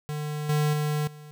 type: tone with level steps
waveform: square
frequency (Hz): 150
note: D3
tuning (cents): +37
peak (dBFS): -30 / -22 / -25 / -43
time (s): 0.09-1.31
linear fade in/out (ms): 0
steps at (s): 0.49 / 0.73 / 1.07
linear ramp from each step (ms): 5
effects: 10-bit